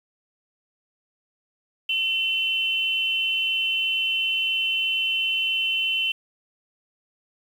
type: tone pair together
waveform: sine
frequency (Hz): 2711 / 3054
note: E7 / G7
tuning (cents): +48 / -46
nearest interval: major second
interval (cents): 206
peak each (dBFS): -24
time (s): 1.89-6.12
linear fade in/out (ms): 5
effects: 8-bit